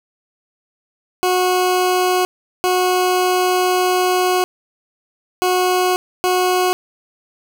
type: tone bursts at uneven times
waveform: 20% pulse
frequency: 365.4 Hz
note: F#4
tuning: 22 cents flat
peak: -9 dBFS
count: 4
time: 1.23-2.25 / 2.64-4.44 / 5.42-5.96 / 6.24-6.73 s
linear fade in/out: 0 ms
effects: none